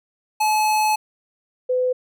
square / sine tone pair in turn, 858 / 505 Hz, A5 / B4, -44 / +39 cents, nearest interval major sixth, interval 917 cents, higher first, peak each -17 dBFS, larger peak neither, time 0.4-0.96 / 1.69-1.93 s, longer first, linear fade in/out 10 ms, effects none

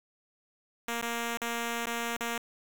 5% pulse tone with dropouts, 233.9 Hz, A#3, 6 cents sharp, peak -20 dBFS, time 0.88-2.38 s, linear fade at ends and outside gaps 2 ms, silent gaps 1.014-1.025 / 1.373-1.416 / 1.858-1.868 / 2.167-2.206 s, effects 8-bit

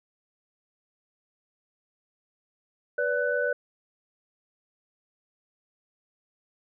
sine tone cluster, 491 / 579 / 1497 Hz, B4 / D5 / F#6, -10 / -25 / +20 cents, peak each -28 dBFS, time 2.98-3.53 s, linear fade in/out 5 ms, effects none

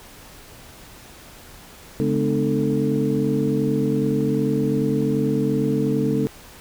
sine tone cluster, 141.5 / 211.3 / 253.9 / 302.8 / 443.7 Hz, C#3 / G#3 / B3 / D#4 / A4, +36 / +30 / +48 / -47 / +14 cents, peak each -24 dBFS, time 2-6.27 s, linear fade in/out 0 ms, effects tanh soft clip ceiling -8 dBFS + pink hiss -44 dBFS RMS until 6.6 s

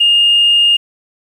sine tone, 2833 Hz, F7, 24 cents sharp, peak -6 dBFS, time 0-0.77 s, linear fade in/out 10 ms, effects tanh soft clip ceiling -2 dBFS + 7-bit

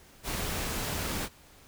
pink noise, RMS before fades -33 dBFS, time 0.23-1.29 s, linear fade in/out 50 ms, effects pink hiss -56 dBFS RMS until 1.67 s

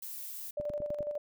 violet noise, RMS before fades -42 dBFS, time 0.02-0.51 s, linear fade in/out 5 ms
sine tone with tremolo, 590 Hz, D5, 8 cents sharp, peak -31 dBFS, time 0.57-1.18 s, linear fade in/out 5 ms, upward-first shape square, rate 12 Hz, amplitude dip 50%
click train, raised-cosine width 3 ms, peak -30 dBFS, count 5, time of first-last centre 0.6-1.007 s, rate 9.84 Hz
effects none

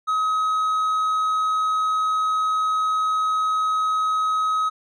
triangle tone, 1271 Hz, D#6, 36 cents sharp, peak -17 dBFS, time 0.07-4.7 s, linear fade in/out 20 ms, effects resampled to 24000 Hz

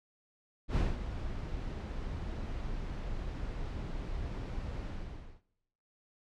brown noise with ADSR envelope, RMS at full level -27 dBFS, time 0.68-5.42 s, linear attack 84 ms, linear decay 200 ms, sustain -11 dB, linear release 560 ms, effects noise-tail reverb RT60 0.9 s tail -21 dB re dry + low-pass 5000 Hz 12 dB/octave

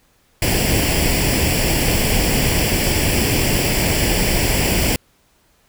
pink noise with comb filter, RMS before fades -17 dBFS, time 0.42-4.96 s, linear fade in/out 2 ms, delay 0.39 ms, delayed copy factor +0.7, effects pink hiss -58 dBFS RMS until 5.68 s

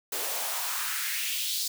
white noise with high-pass filter sweep, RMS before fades -31 dBFS, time 0.12-1.68 s, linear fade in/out 5 ms, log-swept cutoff 410 to 4600 Hz, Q 2.5, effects none

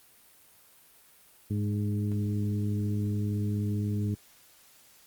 harmonic tone with a mistuned harmonic, 103.83 Hz, G#2, in tune, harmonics 1 / 2 / 3 / 4, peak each -28 / -32 / -38 / -43 dBFS, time 1.5-4.15 s, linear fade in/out 10 ms, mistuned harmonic 3, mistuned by -19 cents, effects white hiss -58 dBFS RMS until 5.06 s + Opus 32 kbps

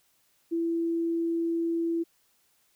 sine tone, 333.9 Hz, E4, 22 cents sharp, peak -25 dBFS, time 0.51-2.04 s, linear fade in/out 20 ms, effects white hiss -68 dBFS RMS until 2.75 s

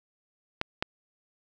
clicks, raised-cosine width 0.3 ms, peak -11 dBFS, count 2, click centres 0.614 / 0.825 s, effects none

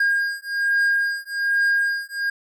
triangle beating tone pair, 1619 / 1620.2 Hz, G#6 / G#6, -45 / -43 cents, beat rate 1.2 Hz, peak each -20 dBFS, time 0-2.3 s, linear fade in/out 5 ms, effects none

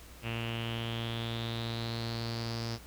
sawtooth tone with low-pass filter sweep, 115.6 Hz, A#2, 14 cents flat, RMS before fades -36 dBFS, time 0.22-2.79 s, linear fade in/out 50 ms, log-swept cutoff 2700 to 5100 Hz, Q 6.9, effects added 59 Hz sine -51 dBFS peak until 2.86 s + pink hiss -53 dBFS RMS until 2.86 s

